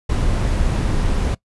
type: noise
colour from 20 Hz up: brown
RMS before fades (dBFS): -18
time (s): 0.09-1.35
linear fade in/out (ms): 10
effects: noise-tail reverb RT60 0.1 s tail -21 dB re dry + resampled to 24000 Hz